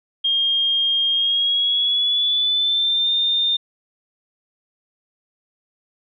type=tone with pitch glide; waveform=sine; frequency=3225 to 3620 Hz; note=G7 to A7; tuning=+48 to +48 cents; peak=-16 dBFS; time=0.24-3.57 s; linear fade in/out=10 ms; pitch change=+200 cents; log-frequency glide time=1.1-3.12 s; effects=none